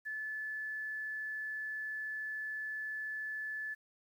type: tone with quantisation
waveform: sine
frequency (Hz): 1733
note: A6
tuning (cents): -27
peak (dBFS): -37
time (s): 0.05-3.75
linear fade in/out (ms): 20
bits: 11
effects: none